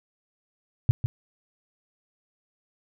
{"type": "tone with echo", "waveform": "sine", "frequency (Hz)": 117.7, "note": "A#2", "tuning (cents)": 17, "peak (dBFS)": -12, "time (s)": [0.89, 0.91], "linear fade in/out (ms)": 0, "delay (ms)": 150, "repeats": 1, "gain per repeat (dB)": -8, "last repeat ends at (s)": 1.06, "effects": []}